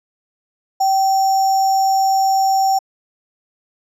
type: tone with sample-and-hold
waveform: sine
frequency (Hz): 772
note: G5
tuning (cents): -27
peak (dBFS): -12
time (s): 0.8-2.79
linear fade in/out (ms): 10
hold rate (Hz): 6300
effects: low-pass 10000 Hz 12 dB/octave